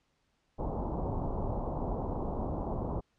pink low-pass noise, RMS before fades -34 dBFS, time 0.58-3.01 s, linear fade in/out 20 ms, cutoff 1000 Hz, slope 48 dB/octave, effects pink hiss -75 dBFS RMS until 3.18 s + low-pass 6000 Hz 12 dB/octave

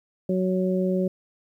harmonic tone, 185.5 Hz, F#3, 5 cents sharp, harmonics 1 / 2 / 3, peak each -23 / -26 / -28 dBFS, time 0.29-1.08 s, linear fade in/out 5 ms, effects 10-bit

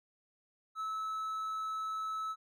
triangle tone, 1301 Hz, E6, 23 cents flat, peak -33 dBFS, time 0.75-2.36 s, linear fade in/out 50 ms, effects none

